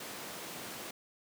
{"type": "high-pass noise", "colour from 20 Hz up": "pink", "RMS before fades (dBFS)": -44, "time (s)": [0, 0.91], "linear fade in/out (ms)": 5, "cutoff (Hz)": 220, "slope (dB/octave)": 12, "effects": []}